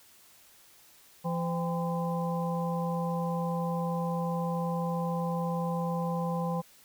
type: harmonic tone with a mistuned harmonic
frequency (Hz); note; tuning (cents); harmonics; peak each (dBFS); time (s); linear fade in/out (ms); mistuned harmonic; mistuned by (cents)
170.5; F3; -41; 1 / 3 / 5 / 6; -30 / -35 / -37 / -38; 1.24-6.62; 20; 5; -110
effects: white hiss -58 dBFS RMS until 6.84 s